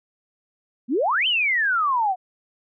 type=exponential two-way sweep; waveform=sine; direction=up then down; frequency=217.2 to 3136 to 712 Hz; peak=-18 dBFS; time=0.88-2.16 s; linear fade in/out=50 ms; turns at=1.27 s; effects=none